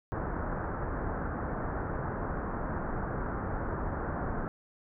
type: low-pass noise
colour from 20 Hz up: pink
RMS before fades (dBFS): -34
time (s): 0.12-4.48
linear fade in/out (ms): 0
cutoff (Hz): 1600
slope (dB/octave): 48
effects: none